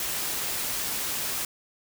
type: noise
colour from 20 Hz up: white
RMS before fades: -30 dBFS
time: 0-1.45 s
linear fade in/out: 2 ms
effects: none